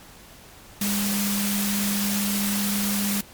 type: tone in noise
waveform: sine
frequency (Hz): 202.3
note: G#3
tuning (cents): -45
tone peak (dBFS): -24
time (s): 0.81-3.21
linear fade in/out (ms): 5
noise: white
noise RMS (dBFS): -27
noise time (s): 0.81-3.21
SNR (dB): 0
effects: pink hiss -47 dBFS RMS until 3.33 s + MP3 96 kbps